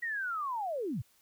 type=linear sweep; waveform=sine; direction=down; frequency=1920 to 88.8 Hz; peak=-32 dBFS; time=0.02-1.02 s; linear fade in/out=10 ms; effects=white hiss -67 dBFS RMS until 1.21 s